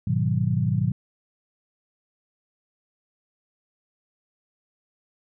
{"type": "chord", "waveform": "sine", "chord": "G# minor seventh", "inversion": "none", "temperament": "equal", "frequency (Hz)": [103.83, 123.47, 155.56, 185], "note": ["G#2", "B2", "D#3", "F#3"], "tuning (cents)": [0, 0, 0, 0], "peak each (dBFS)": [-26, -24, -26, -27], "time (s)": [0.07, 0.92], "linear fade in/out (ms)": 5, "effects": []}